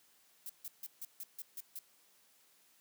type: noise bursts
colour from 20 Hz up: violet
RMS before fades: -44 dBFS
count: 8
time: 0.46-1.79 s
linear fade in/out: 2 ms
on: 35 ms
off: 150 ms
effects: white hiss -68 dBFS RMS until 2.8 s + high-pass 150 Hz 12 dB/octave